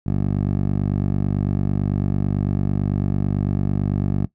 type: tone with band-pass filter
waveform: 10% pulse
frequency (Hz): 49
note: G1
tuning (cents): 0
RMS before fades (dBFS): -21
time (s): 0.06-4.26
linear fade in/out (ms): 10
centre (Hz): 140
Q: 0.87
effects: noise-tail reverb RT60 0.1 s tail -17 dB re dry